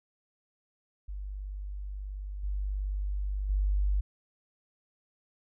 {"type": "tone with level steps", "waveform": "sine", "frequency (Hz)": 49.28, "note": "G1", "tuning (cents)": 10, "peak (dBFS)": [-35, -29, -24], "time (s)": [1.08, 4.01], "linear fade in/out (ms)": 10, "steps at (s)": [2.43, 3.49], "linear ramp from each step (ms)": 10, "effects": []}